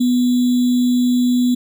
sine tone with sample-and-hold, 246.9 Hz, B3, in tune, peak -12 dBFS, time 0-1.55 s, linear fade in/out 10 ms, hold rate 3675 Hz, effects none

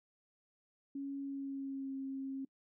sine tone with pitch glide, 277.2 to 269.2 Hz, C#4 to C4, 0 to +49 cents, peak -38 dBFS, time 0.95-2.45 s, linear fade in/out 5 ms, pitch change -51 cents, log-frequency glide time 1.21-1.97 s, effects noise-tail reverb RT60 0.1 s tail -23 dB re dry

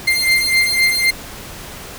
30% pulse beating tone pair, 2096 / 2099.9 Hz, C7 / C7, +2 / +6 cents, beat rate 3.9 Hz, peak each -13 dBFS, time 0.07-1.11 s, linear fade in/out 10 ms, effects pink hiss -33 dBFS RMS until 1.98 s

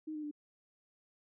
sine tone with pitch steps, 311.1 / 303.5 / 296 Hz, D#4 / D#4 / D4, 0 / -43 / +14 cents, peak -38 dBFS, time 0.07-0.313 s, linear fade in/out 10 ms, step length 81 ms, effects none

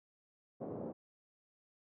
white band-pass noise, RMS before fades -43 dBFS, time 0.6-0.93 s, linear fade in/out 20 ms, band 120 to 590 Hz, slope 24 dB/octave, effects none

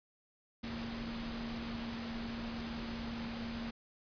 sine tone in noise, 231.3 Hz, A#3, 13 cents flat, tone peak -40 dBFS, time 0.63-3.71 s, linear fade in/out 10 ms, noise pink, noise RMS -44 dBFS, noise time 0.63-3.71 s, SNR +1 dB, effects resampled to 11025 Hz

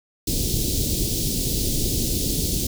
pink band-stop noise, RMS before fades -23 dBFS, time 0.27-2.67 s, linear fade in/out 5 ms, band 400 to 3900 Hz, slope 24 dB/octave, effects none

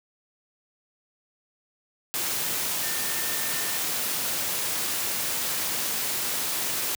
sine tone in noise, 1800 Hz, A6, 39 cents sharp, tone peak -38 dBFS, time 2.83-3.77 s, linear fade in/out 0 ms, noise white, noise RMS -28 dBFS, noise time 2.14-6.95 s, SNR -13 dB, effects high-pass 100 Hz 12 dB/octave

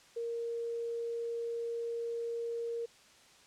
sine tone, 466.2 Hz, A#4, in tune, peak -34 dBFS, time 0.16-2.86 s, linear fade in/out 10 ms, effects white hiss -60 dBFS RMS until 3.46 s + low-pass 7000 Hz 12 dB/octave

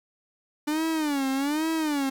45% pulse tone with vibrato, 293.7 Hz, D4, in tune, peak -24 dBFS, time 0.67-2.1 s, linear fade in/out 10 ms, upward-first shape sine, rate 1.2 Hz, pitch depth 170 cents each way, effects 9-bit

